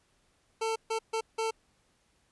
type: tone bursts at uneven times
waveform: 25% pulse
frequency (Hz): 446.9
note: A4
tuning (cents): +27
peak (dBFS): -25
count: 4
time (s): 0.61-0.76 / 0.9-0.99 / 1.13-1.21 / 1.38-1.51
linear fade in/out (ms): 10
effects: pink hiss -70 dBFS RMS until 2.31 s + resampled to 24000 Hz